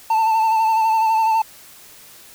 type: tone with vibrato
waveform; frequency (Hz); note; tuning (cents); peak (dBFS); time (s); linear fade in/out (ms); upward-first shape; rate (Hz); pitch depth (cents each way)
triangle; 888; A5; +16; -12; 0.1-1.42; 5; sine; 12; 35
effects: white hiss -44 dBFS RMS until 2.34 s